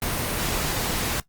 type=noise; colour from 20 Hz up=pink; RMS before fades=-26 dBFS; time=0.02-1.2 s; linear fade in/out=2 ms; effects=noise-tail reverb RT60 0.1 s tail -17 dB re dry + Opus 32 kbps